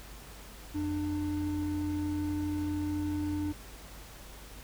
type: tone pair together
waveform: triangle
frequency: 88.95 / 299 Hz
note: F2 / D4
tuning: +32 / +31 cents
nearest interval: octave + major sixth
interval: 2099 cents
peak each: -34 / -29 dBFS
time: 0.74-3.53 s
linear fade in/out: 20 ms
effects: added 50 Hz sine -49 dBFS peak until 4.63 s + pink hiss -50 dBFS RMS until 4.63 s